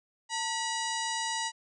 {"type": "harmonic tone with a mistuned harmonic", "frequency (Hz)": 967, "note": "B5", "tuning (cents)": -37, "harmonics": [1, 2, 3, 4, 5, 6, 7, 8, 9], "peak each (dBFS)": [-34, -37, -39, -40, -41, -42, -42, -43, -44], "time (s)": [0.29, 1.52], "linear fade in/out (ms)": 50, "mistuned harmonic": 1, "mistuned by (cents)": -120, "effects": []}